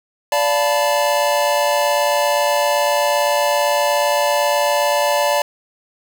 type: chord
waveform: square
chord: B half-diminished seventh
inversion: first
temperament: equal with one note detuned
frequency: 580.9 / 698.5 / 880 / 987.8 Hz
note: D5 / F5 / A5 / B5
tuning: -19 / 0 / 0 / 0 cents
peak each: -18 / -24 / -21 / -24 dBFS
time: 0.32-5.42 s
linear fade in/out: 2 ms
effects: none

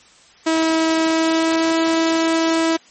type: tone with pitch glide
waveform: sawtooth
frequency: 322.6 to 326.5 Hz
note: E4 to E4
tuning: -37 to -17 cents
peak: -11 dBFS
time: 0.46-2.77 s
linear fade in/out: 10 ms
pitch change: +20 cents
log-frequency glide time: 1.02-1.72 s
effects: white hiss -49 dBFS RMS until 2.9 s + MP3 32 kbps

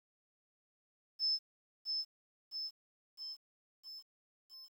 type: tone with echo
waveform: sine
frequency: 5250 Hz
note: E8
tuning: 8 cents flat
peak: -30 dBFS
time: 1.19-1.39 s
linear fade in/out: 50 ms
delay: 660 ms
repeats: 5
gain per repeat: -4 dB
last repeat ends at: 4.69 s
effects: 11-bit

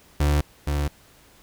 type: tone pair in turn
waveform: 35% pulse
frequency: 73.42 / 72.74 Hz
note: D2 / D2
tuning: 0 / -16 cents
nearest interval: unison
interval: 16 cents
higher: first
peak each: -16 / -20 dBFS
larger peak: first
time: 0.2-0.41 / 0.67-0.88 s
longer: neither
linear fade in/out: 5 ms
effects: pink hiss -54 dBFS RMS until 1.42 s

